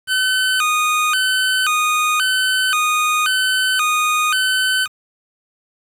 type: tone with vibrato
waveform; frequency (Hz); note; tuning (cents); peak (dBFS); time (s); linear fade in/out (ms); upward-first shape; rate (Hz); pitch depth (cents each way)
25% pulse; 1370; F6; -34; -11; 0.07-4.88; 50; square; 0.94; 180
effects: resampled to 32000 Hz + 7-bit